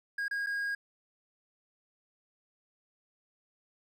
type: tone with dropouts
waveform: triangle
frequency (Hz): 1633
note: G#6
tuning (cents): -30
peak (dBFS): -29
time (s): 0.18-0.75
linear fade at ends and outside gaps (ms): 5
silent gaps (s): 0.282-0.31 / 0.463-0.468
effects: none